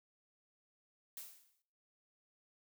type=noise with exponential decay; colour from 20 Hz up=blue; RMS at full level=-45 dBFS; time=1.17-1.62 s; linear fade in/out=0 ms; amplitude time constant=96 ms; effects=noise-tail reverb RT60 0.6 s tail -18 dB re dry